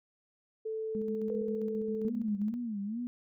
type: tone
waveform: sine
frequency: 440 Hz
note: A4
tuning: in tune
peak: -33 dBFS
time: 0.65-2.1 s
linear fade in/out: 10 ms
type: tone with tremolo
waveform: sine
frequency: 211.1 Hz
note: G#3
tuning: 29 cents sharp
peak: -33 dBFS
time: 0.95-2.54 s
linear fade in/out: 0 ms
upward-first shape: square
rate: 7.5 Hz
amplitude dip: 40%
type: tone with exponential decay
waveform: sine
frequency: 481.8 Hz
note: B4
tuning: 43 cents flat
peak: -34 dBFS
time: 1.3-2.41 s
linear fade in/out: 0 ms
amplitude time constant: 240 ms
type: tone with vibrato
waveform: sine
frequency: 220.1 Hz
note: A3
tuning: 1 cent sharp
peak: -33 dBFS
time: 2.05-3.07 s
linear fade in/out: 0 ms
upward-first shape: sine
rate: 2.3 Hz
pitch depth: 180 cents each way
effects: none